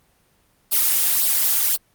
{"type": "noise with flanger", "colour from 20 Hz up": "blue", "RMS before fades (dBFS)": -18, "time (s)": [0.71, 1.77], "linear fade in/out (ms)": 20, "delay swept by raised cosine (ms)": [0.22, 3.72], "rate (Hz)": 1.9, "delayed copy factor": 0.85, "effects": ["pink hiss -61 dBFS RMS until 1.94 s", "Opus 24 kbps"]}